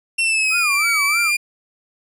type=linear two-way sweep; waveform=40% pulse; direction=down then up; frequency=2731 to 2266 to 2414 Hz; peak=-15 dBFS; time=0.18-1.37 s; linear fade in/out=10 ms; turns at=0.92 s
type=tone with vibrato; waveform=sine; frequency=1247 Hz; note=D#6; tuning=3 cents sharp; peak=-23 dBFS; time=0.5-1.32 s; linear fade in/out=50 ms; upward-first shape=sine; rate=3.2 Hz; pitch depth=210 cents each way
effects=resampled to 32000 Hz